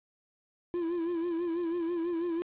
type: tone with vibrato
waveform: triangle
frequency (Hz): 340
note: F4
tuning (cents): -46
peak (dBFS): -27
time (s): 0.74-2.42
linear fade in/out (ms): 0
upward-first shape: sine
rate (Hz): 6.1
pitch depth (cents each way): 69
effects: resampled to 8000 Hz + 9-bit